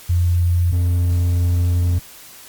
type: tone pair in turn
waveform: sine / triangle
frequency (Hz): 87.31 / 87.75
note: F2 / F2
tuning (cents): 0 / +9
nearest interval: unison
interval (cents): 9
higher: second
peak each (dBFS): -13 / -12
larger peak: second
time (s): 0.09-0.72 / 0.72-1.99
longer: second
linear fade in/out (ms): 10
effects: white hiss -41 dBFS RMS until 2.48 s + Opus 48 kbps